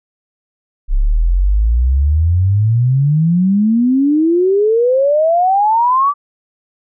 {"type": "exponential sweep", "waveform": "sine", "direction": "up", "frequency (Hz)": [32.33, 1174.7], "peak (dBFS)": -9, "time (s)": [0.88, 6.14], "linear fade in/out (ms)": 50, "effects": []}